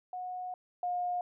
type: tone pair in turn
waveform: sine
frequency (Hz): 730 / 714.2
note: F#5 / F5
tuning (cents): -24 / +39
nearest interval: unison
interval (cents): 37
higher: first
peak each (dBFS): -36 / -30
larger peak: second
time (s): 0.13-0.54 / 0.83-1.21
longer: first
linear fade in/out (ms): 2
effects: none